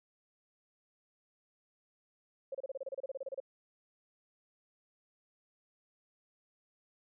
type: tone bursts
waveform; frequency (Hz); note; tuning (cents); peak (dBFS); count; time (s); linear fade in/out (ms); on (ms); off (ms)
sine; 539; C#5; -49; -36; 16; 2.52-3.402; 5; 27; 30
effects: none